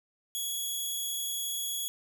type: tone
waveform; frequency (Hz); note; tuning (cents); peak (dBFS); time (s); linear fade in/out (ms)
10% pulse; 3353; G#7; +16; -24; 0.35-1.88; 0
effects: none